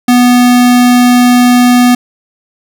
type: tone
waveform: square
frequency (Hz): 245.9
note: B3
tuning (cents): -7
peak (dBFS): -4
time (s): 0.08-1.95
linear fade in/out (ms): 5
effects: none